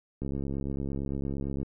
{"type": "click train", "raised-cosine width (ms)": 3, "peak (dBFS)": -21, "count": 98, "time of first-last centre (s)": [0.22, 1.63], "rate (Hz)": 68.8, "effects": []}